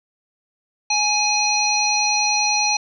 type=harmonic tone; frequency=835 Hz; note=G#5; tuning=9 cents sharp; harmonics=1 / 3 / 5 / 7; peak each=-22 / -22 / -22 / -22 dBFS; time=0.9-2.77 s; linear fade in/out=5 ms; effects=none